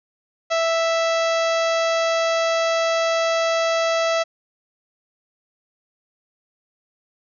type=harmonic tone; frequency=659.3 Hz; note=E5; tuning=in tune; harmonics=1 / 2 / 3 / 4 / 5 / 6 / 7 / 8 / 9 / 10; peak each=-19 / -25 / -29 / -31 / -33 / -35 / -36 / -37 / -38 / -39 dBFS; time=0.5-4.24 s; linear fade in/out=20 ms; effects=none